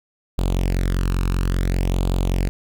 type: tone with flanger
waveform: sawtooth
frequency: 45.14 Hz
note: F#1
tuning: 42 cents flat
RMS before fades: -20 dBFS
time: 0.38-2.49 s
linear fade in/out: 0 ms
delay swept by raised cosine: 0.26 to 0.76 ms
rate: 0.58 Hz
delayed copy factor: +0.7
effects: none